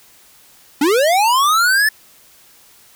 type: linear sweep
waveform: square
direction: up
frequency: 267.4 to 1770 Hz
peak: -12 dBFS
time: 0.81-1.89 s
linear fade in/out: 5 ms
effects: white hiss -48 dBFS RMS until 2.95 s